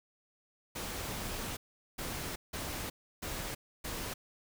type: noise bursts at uneven times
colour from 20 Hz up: pink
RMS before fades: -39 dBFS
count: 5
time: 0.75-1.57 / 1.98-2.36 / 2.53-2.9 / 3.22-3.55 / 3.84-4.14 s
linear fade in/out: 10 ms
effects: none